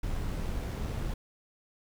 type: noise with amplitude modulation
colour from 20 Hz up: brown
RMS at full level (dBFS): -32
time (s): 0.03-1.14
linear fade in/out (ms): 5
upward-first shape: sine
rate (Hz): 84.7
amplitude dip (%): 25
effects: none